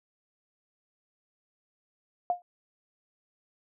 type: tone with exponential decay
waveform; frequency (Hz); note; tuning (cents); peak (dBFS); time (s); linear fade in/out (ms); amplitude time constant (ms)
sine; 709; F5; +26; -20; 2.3-2.42; 1; 26
effects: none